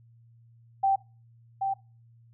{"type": "tone with echo", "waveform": "sine", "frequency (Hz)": 780, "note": "G5", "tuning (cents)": -9, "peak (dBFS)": -20, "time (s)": [0.83, 0.96], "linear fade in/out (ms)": 10, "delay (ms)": 780, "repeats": 1, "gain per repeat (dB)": -5, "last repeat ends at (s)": 1.74, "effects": ["noise-tail reverb RT60 0.3 s tail -20 dB re dry", "added 116 Hz sine -54 dBFS peak until 2.33 s"]}